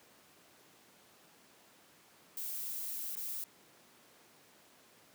violet noise with dropouts, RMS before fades -40 dBFS, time 2.37-3.44 s, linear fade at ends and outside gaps 2 ms, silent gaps 3.154-3.168 s, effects pink hiss -62 dBFS RMS until 5.14 s + high-pass 200 Hz 12 dB/octave

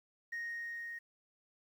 sine tone with level ramp, 1864.7 Hz, A#6, in tune, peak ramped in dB -35 to -41 dBFS, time 0.32-0.99 s, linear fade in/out 10 ms, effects tanh soft clip ceiling -36 dBFS + 11-bit

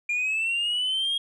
sine linear sweep, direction up, 2395 to 3278 Hz, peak -21 dBFS, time 0.09-1.18 s, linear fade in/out 5 ms, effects tanh soft clip ceiling -22 dBFS

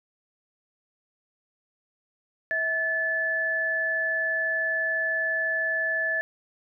sine tone pair together, 648 / 1734 Hz, E5 / A6, -30 / -26 cents, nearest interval octave + perfect fourth, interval 1704 cents, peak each -32 / -24 dBFS, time 2.51-6.21 s, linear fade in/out 0 ms, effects none

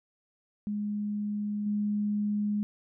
sine tone with level steps, 207.7 Hz, G#3, in tune, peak -29 / -26 dBFS, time 0.67-2.63 s, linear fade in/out 0 ms, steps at 1.66 s, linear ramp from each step 5 ms, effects none

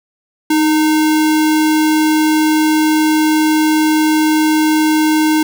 sine tone with sample-and-hold, 311.1 Hz, D#4, in tune, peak -9 dBFS, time 0.5-5.43 s, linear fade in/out 5 ms, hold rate 1225 Hz, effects none

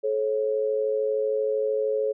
sine tone pair together, 431.6 / 544.6 Hz, A4 / C#5, -33 / -31 cents, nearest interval major third, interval 402 cents, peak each -24 / -26 dBFS, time 0.03-2.13 s, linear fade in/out 20 ms, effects none

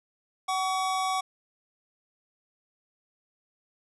square tone pair together, 754.2 / 1130 Hz, F#5 / C#6, +33 / +33 cents, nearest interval perfect fifth, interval 700 cents, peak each -29 / -30 dBFS, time 0.48-1.21 s, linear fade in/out 10 ms, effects resampled to 24000 Hz + 10-bit

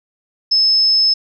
sine tone, 5220 Hz, E8, 18 cents flat, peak -10 dBFS, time 0.51-1.14 s, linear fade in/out 10 ms, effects none

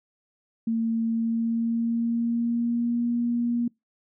sine tone with pitch glide, 227.2 to 237.8 Hz, A#3 to A#3, -44 to +35 cents, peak -22 dBFS, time 0.67-3.68 s, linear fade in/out 5 ms, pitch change +79 cents, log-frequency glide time 1.06-3.04 s, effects noise-tail reverb RT60 0.2 s tail -26 dB re dry

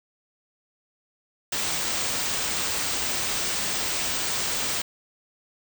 white band-stop noise, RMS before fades -27 dBFS, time 1.52-4.82 s, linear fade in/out 5 ms, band 9100 to 16000 Hz, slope 96 dB/octave, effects none

